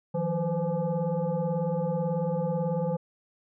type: tone with frequency modulation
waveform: sine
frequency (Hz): 177.6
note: F3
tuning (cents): +29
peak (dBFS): -25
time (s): 0.14-2.97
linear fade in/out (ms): 10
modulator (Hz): 337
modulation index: 1.5
effects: none